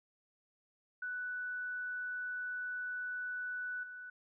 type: tone with level steps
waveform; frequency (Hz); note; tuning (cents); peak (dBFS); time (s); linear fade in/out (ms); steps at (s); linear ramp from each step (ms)
sine; 1486; F#6; +7; -37 / -45; 1.02-4.1; 5; 3.83; 5
effects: none